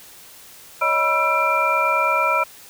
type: tone cluster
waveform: sine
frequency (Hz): 557 / 626 / 977 / 1337 / 2371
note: C#5 / D#5 / B5 / E6 / D7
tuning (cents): +8 / +10 / -19 / +24 / +16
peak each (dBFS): -27 / -25 / -22 / -20 / -22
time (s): 0.81-2.44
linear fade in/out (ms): 10
effects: white hiss -44 dBFS RMS until 2.69 s